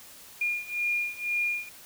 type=beating tone pair; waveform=sine; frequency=2419 / 2421 Hz; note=D#7 / D#7; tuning=-49 / -48 cents; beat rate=2 Hz; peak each=-31 / -29 dBFS; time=0.41-1.69 s; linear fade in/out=5 ms; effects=white hiss -49 dBFS RMS until 1.85 s